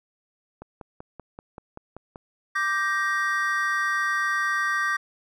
click train, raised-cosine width 1 ms, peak -25 dBFS, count 9, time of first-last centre 0.62-2.158 s, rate 5.2 Hz
triangle chord, G minor, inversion second, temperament just, 1176 / 1568 / 1881.6 Hz, D6 / G6 / Bb6, +2 / 0 / +16 cents, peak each -25 dBFS, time 2.55-4.97 s, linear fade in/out 10 ms
effects none

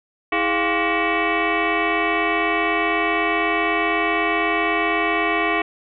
sine tone with frequency modulation, 784 Hz, G5, in tune, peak -17 dBFS, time 0.32-5.62 s, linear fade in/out 5 ms, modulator 370 Hz, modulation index 5, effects none

